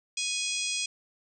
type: harmonic tone with a mistuned harmonic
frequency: 830.6 Hz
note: G#5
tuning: in tune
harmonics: 3 / 4 / 5 / 6 / 7 / 8 / 9 / 10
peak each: -34 / -35 / -40 / -36 / -37 / -38 / -44 / -38 dBFS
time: 0.17-0.86 s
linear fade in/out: 5 ms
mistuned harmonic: 10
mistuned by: -21 cents
effects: none